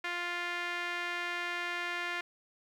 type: tone with band-pass filter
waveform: sawtooth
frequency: 350 Hz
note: F4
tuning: 4 cents sharp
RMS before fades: -36 dBFS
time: 0.04-2.21 s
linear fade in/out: 5 ms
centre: 2000 Hz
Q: 2.1
effects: 11-bit